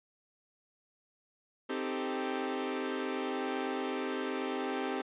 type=chord; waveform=sawtooth; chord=A half-diminished seventh; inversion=first; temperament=equal; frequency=261.6 / 311.1 / 392 / 440 Hz; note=C4 / Eb4 / G4 / A4; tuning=0 / 0 / 0 / 0 cents; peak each=-33 / -37 / -33 / -37 dBFS; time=1.69-5.02 s; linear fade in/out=10 ms; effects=resampled to 8000 Hz